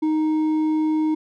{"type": "tone with hard clipping", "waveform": "sine", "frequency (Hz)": 311.1, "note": "D#4", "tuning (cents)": 0, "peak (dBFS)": -19, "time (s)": [0.02, 1.15], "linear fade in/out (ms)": 10, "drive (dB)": 4, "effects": []}